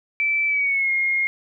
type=tone with pitch glide; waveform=sine; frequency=2322 to 2142 Hz; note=D7 to C7; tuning=-20 to +40 cents; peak=-18 dBFS; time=0.2-1.27 s; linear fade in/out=0 ms; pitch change=-140 cents; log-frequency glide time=0.47-0.91 s; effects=none